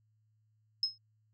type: tone with exponential decay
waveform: sine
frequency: 5160 Hz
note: E8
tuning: 38 cents flat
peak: -24 dBFS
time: 0.83-0.98 s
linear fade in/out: 2 ms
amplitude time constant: 31 ms
effects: added 108 Hz sine -69 dBFS peak until 1.33 s